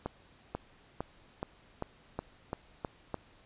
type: accelerating click train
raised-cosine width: 1 ms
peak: -20 dBFS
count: 9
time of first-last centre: 0.06-3.143 s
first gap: 490 ms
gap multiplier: 0.93
effects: pink hiss -61 dBFS RMS until 3.45 s + resampled to 8000 Hz